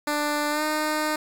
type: tone with pitch glide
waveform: 10% pulse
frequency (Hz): 295.8 to 306.2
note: D4 to D#4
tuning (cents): +13 to -28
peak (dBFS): -15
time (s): 0.07-1.16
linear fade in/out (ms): 5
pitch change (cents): +59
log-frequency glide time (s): 0.5-0.63
effects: 8-bit